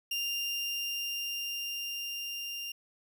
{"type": "tone with level ramp", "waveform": "30% pulse", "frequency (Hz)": 2794, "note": "F7", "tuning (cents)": 0, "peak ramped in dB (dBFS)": [-28, -34], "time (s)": [0.11, 2.72], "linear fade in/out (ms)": 5, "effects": []}